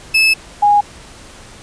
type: tone pair in turn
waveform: 35% pulse / sine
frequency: 2609 / 823.5 Hz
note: E7 / G#5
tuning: -18 / -15 cents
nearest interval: octave + minor sixth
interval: 1997 cents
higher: first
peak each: -7 dBFS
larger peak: neither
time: 0.14-0.34 / 0.62-0.81 s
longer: first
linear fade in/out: 10 ms
effects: pink hiss -38 dBFS RMS until 1.62 s + resampled to 22050 Hz